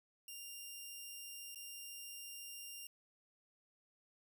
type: tone with dropouts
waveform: 10% pulse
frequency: 2794 Hz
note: F7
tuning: in tune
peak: -39 dBFS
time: 0.28-2.87 s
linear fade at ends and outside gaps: 2 ms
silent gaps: 1.547-1.557 s
effects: none